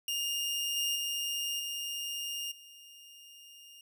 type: tone with level steps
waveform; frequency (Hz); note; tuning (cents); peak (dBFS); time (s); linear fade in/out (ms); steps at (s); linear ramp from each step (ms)
sawtooth; 2825; F7; +19; -28 / -26 / -29 / -32 / -48; 0.08-3.81; 2; 0.76 / 0.95 / 1.59 / 2.51; 10
effects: none